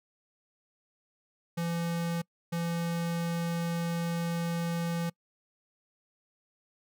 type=tone bursts at uneven times; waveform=square; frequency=169.2 Hz; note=E3; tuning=45 cents sharp; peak=-30 dBFS; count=2; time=1.57-2.22 / 2.52-5.1 s; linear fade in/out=10 ms; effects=noise-tail reverb RT60 0.1 s tail -25 dB re dry